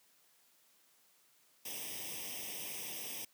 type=noise with comb filter; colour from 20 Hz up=white; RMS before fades=-43 dBFS; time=1.65-3.25 s; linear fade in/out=5 ms; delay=0.35 ms; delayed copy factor=+0.95; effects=white hiss -69 dBFS RMS until 3.33 s + high-pass 150 Hz 12 dB/octave